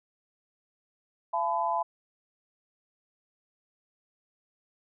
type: tone cluster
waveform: sine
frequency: 680 / 864 / 1005 Hz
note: F5 / A5 / B5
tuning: -46 / -32 / +30 cents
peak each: -31 / -30 / -29 dBFS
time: 1.33-1.83 s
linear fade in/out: 10 ms
effects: none